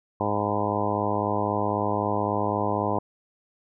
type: harmonic tone with a mistuned harmonic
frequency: 103.83 Hz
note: G#2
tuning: in tune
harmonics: 1 / 2 / 3 / 4 / 5 / 6 / 7 / 8 / 9 / 10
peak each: -32 / -32 / -32 / -32 / -32 / -32 / -32 / -32 / -32 / -32 dBFS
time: 0.2-2.99 s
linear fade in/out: 5 ms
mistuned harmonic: 10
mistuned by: -43 cents
effects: none